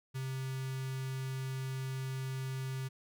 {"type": "tone with notch filter", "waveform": "square", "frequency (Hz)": 132.2, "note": "C3", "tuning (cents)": 18, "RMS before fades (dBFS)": -38, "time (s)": [0.14, 2.89], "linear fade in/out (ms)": 20, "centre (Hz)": 600, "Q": 0.75, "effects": []}